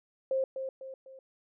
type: tone with echo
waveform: sine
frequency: 530 Hz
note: C5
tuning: 22 cents sharp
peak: -26 dBFS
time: 0.31-0.44 s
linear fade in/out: 2 ms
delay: 250 ms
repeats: 3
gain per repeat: -7 dB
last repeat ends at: 1.19 s
effects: none